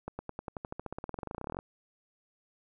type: accelerating click train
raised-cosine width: 1 ms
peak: -23 dBFS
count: 29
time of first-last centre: 0.08-1.589 s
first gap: 110 ms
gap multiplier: 0.94
effects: none